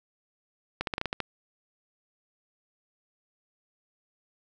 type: clicks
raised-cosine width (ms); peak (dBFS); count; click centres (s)
0.3; -13; 8; 0.81 / 0.872 / 0.938 / 0.981 / 1.014 / 1.057 / 1.129 / 1.203
effects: none